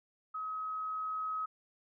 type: tone with level ramp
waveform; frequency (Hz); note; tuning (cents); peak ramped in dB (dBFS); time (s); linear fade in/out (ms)
sine; 1273; D#6; +39; -36 to -33; 0.34-1.46; 10
effects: none